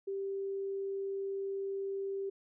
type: tone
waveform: sine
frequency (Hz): 392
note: G4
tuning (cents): 0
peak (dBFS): -34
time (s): 0.07-2.3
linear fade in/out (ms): 10
effects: none